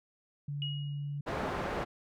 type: tone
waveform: sine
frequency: 143.8 Hz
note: D3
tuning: 36 cents flat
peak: -34 dBFS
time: 0.48-1.21 s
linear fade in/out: 5 ms
type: tone with exponential decay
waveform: sine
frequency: 2892 Hz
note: F#7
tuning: 40 cents flat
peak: -33 dBFS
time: 0.62-1.18 s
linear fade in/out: 1 ms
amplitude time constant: 120 ms
type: low-pass noise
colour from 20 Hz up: white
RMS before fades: -35 dBFS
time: 1.26-1.85 s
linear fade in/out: 20 ms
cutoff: 1000 Hz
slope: 12 dB/octave
effects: none